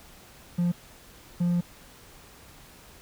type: tone bursts at uneven times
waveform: triangle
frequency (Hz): 174.61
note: F3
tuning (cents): 0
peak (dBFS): -19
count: 2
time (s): 0.58-0.72 / 1.4-1.61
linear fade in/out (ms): 10
effects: tanh soft clip ceiling -15 dBFS + pink hiss -51 dBFS RMS until 3.01 s